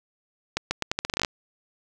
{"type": "accelerating click train", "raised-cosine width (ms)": 0.2, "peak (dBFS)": -7, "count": 13, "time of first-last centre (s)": [0.57, 1.248], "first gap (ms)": 140, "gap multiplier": 0.81, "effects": []}